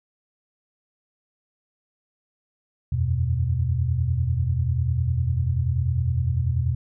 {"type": "chord", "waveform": "sine", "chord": "E suspended second", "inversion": "none", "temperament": "equal", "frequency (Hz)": [82.41, 92.5, 123.47], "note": ["E2", "F#2", "B2"], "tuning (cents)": [0, 0, 0], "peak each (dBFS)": [-24, -27, -23], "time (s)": [2.92, 6.75], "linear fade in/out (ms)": 5, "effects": []}